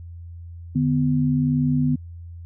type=tone pair together; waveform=sine; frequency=148.65 / 250 Hz; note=D3 / B3; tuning=+21 / +21 cents; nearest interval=major sixth; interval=900 cents; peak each=-20 dBFS; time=0.75-1.96 s; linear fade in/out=10 ms; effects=added 85 Hz sine -35 dBFS peak until 2.45 s